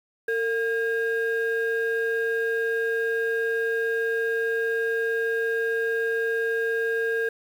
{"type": "tone pair together", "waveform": "sine", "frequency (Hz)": [454.4, 1619.3], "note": ["A#4", "G#6"], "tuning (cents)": [-44, -44], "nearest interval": "octave + minor seventh", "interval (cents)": 2200, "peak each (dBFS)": [-23, -25], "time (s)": [0.28, 7.29], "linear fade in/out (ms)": 5, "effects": ["tanh soft clip ceiling -18 dBFS", "8-bit"]}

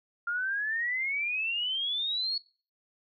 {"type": "exponential sweep", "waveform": "sine", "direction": "up", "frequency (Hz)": [1392, 4409], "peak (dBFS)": -28, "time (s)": [0.27, 2.38], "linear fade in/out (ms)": 5, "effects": ["noise-tail reverb RT60 0.4 s tail -22 dB re dry"]}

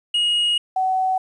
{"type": "tone pair in turn", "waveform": ["triangle", "sine"], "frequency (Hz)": [2881, 752.6], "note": ["F#7", "F#5"], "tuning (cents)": [-47, 29], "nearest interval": "octave + major seventh", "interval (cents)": 2324, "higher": "first", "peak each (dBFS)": [-15, -17], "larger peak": "first", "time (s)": [[0.14, 0.58], [0.76, 1.18]], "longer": "first", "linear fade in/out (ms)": 5, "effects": ["resampled to 22050 Hz", "9-bit"]}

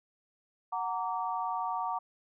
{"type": "chord", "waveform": "sine", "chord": "Gb augmented", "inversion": "none", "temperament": "just", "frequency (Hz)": [740, 925, 1156.2], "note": ["Gb5", "Bb5", "D6"], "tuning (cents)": [0, -14, -27], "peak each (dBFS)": [-35, -34, -36], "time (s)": [0.72, 1.99], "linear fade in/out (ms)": 10, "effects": []}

